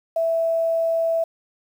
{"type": "tone with quantisation", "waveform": "sine", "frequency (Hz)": 659.3, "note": "E5", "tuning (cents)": 0, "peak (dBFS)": -18, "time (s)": [0.16, 1.24], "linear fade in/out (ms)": 5, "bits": 8, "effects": []}